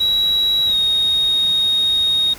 sine tone with pitch glide, 3879 to 3734 Hz, B7 to A#7, -32 to +2 cents, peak -12 dBFS, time 0-2.34 s, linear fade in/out 10 ms, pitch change -66 cents, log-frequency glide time 0.66-0.76 s, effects tanh soft clip ceiling -11 dBFS + pink hiss -37 dBFS RMS until 2.38 s

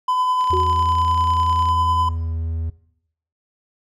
triangle tone with tremolo, 1009 Hz, B5, 37 cents sharp, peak -14 dBFS, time 0.08-2.09 s, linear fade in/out 5 ms, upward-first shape sine, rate 10 Hz, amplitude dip 25%
click train, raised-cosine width 0.2 ms, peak -21 dBFS, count 41, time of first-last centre 0.41-1.688 s, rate 31.3 Hz
triangle tone with pitch glide, 82.7 to 81.66 Hz, E2 to E2, +6 to -16 cents, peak -20 dBFS, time 0.5-2.7 s, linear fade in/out 5 ms, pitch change -22 cents, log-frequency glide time 2.13-2.36 s
sine tone with exponential decay, 370 Hz, F#4, in tune, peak -18 dBFS, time 0.53-1.09 s, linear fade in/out 2 ms, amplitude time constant 120 ms
effects noise-tail reverb RT60 0.7 s tail -18 dB re dry

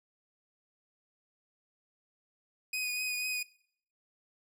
sawtooth tone with vibrato, 2489 Hz, D#7, in tune, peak -29 dBFS, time 2.73-3.43 s, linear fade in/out 5 ms, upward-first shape triangle, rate 4.1 Hz, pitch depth 22 cents each way, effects noise-tail reverb RT60 0.6 s tail -21 dB re dry

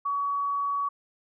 sine tone, 1130 Hz, C#6, 33 cents sharp, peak -25 dBFS, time 0.05-0.89 s, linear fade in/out 10 ms, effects none

